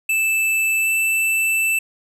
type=tone with pitch glide; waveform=square; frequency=2637 to 2652 Hz; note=E7 to E7; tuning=0 to +10 cents; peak=-17 dBFS; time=0.09-1.79 s; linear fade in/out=5 ms; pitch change=+10 cents; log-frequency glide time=0.81-0.88 s; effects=none